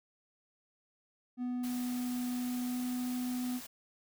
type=tone with pitch glide; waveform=triangle; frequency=247.6 to 249.2 Hz; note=B3 to B3; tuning=+5 to +16 cents; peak=-31 dBFS; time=1.37-3.61 s; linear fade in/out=50 ms; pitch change=+11 cents; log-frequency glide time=2.63-2.84 s
type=noise; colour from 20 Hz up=white; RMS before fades=-47 dBFS; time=1.63-3.67 s; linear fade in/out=10 ms
effects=none